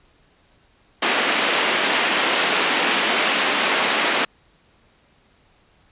white band-pass noise, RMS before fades -20 dBFS, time 1.02-4.25 s, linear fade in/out 5 ms, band 220 to 3300 Hz, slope 24 dB/octave, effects pink hiss -58 dBFS RMS until 5.91 s + resampled to 8000 Hz

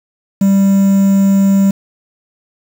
triangle tone with quantisation, 196 Hz, G3, in tune, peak -5 dBFS, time 0.41-1.71 s, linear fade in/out 5 ms, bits 5, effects none

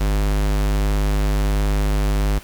square tone, 50.7 Hz, G#1, 41 cents flat, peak -17 dBFS, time 0-2.39 s, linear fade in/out 10 ms, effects pink hiss -42 dBFS RMS until 2.43 s

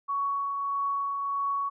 sine tone with tremolo, 1118 Hz, C#6, 14 cents sharp, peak -25 dBFS, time 0.08-1.7 s, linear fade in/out 20 ms, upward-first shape triangle, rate 1.6 Hz, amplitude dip 35%, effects none

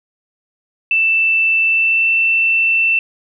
sine tone with pitch glide, 2658 to 2676 Hz, E7 to E7, +14 to +25 cents, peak -11 dBFS, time 0.91-2.99 s, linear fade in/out 2 ms, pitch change +11 cents, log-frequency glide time 1.66-2.11 s, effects none

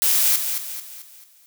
blue noise with echo, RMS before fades -18 dBFS, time 0.02-0.36 s, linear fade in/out 0 ms, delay 220 ms, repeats 5, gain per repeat -7 dB, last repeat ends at 1.46 s, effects none

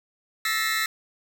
40% pulse tone cluster, 1313 / 1771 / 1910 / 2124 / 3958 Hz, E6 / A6 / A#6 / C7 / B7, -7 / +11 / +42 / +25 / +3 cents, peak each -29 dBFS, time 0.45-0.86 s, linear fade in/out 2 ms, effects 8-bit

